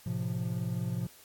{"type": "chord", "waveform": "triangle", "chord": "F major", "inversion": "first", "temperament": "equal with one note detuned", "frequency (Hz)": [110, 129.53, 174.61], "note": ["A2", "C3", "F3"], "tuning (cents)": [0, -17, 0], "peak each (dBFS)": -33, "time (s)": [0.06, 1.07], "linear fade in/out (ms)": 5, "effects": ["white hiss -56 dBFS RMS until 1.24 s", "AAC 64 kbps"]}